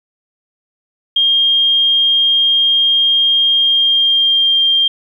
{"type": "tone with pitch glide", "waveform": "sine", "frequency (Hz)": [3220, 3192], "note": ["G7", "G7"], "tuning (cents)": [46, 31], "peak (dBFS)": -9, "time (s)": [1.16, 4.88], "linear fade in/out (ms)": 5, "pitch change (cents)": -15, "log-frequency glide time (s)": [3.52, 4.59], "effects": ["8-bit"]}